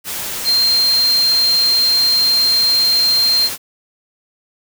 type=tone in noise; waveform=sine; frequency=4180 Hz; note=C8; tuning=2 cents flat; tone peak=-11 dBFS; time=0.44-3.5 s; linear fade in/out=50 ms; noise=white; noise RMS=-24 dBFS; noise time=0.04-3.58 s; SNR=+10 dB; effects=none